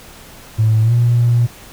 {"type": "tone with pitch glide", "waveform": "triangle", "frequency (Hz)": [110, 119.26], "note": ["A2", "A#2"], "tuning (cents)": [0, 40], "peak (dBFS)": -6, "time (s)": [0.58, 1.47], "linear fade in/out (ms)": 20, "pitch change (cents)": 140, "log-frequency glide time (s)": [0.83, 0.93], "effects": ["tanh soft clip ceiling -7 dBFS", "pink hiss -39 dBFS RMS until 1.72 s"]}